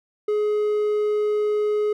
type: tone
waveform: triangle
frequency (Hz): 420.7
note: G#4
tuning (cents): +22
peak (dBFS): -17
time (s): 0.28-1.93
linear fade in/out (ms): 5
effects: none